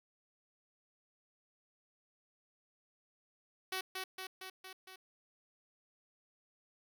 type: tone with echo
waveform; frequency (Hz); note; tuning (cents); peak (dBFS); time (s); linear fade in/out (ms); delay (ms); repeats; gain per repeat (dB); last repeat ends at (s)
5% pulse; 376.4; F#4; +30; -25; 3.72-3.81; 5; 230; 5; -3; 4.96
effects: none